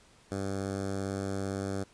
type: tone with notch filter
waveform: 10% pulse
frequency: 97.7 Hz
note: G2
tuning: 5 cents flat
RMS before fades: -34 dBFS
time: 0.31-1.84 s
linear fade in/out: 10 ms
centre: 2700 Hz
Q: 0.69
effects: pink hiss -60 dBFS RMS until 1.93 s + resampled to 22050 Hz